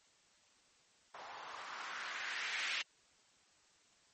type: noise with low-pass filter sweep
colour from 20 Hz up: violet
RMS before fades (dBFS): -43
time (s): 1.14-2.82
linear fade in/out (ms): 5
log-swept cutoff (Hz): 820 to 2400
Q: 2
effects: white hiss -69 dBFS RMS until 4.13 s + MP3 32 kbps